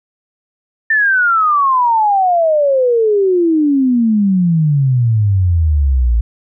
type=exponential sweep; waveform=sine; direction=down; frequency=1800 to 55.2 Hz; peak=-9 dBFS; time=0.9-6.21 s; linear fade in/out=5 ms; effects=none